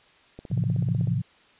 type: click train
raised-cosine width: 2 ms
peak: -26 dBFS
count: 12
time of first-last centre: 0.39-1.073 s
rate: 16.1 Hz
type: chord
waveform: sine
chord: F major seventh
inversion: first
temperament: equal with one note detuned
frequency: 110 / 133.95 / 164.81 / 174.61 Hz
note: A2 / C3 / E3 / F3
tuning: 0 / +41 / 0 / 0 cents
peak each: -26 / -26 / -30 / -30 dBFS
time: 0.5-1.22 s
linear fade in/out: 20 ms
effects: white hiss -57 dBFS RMS until 1.59 s + resampled to 8000 Hz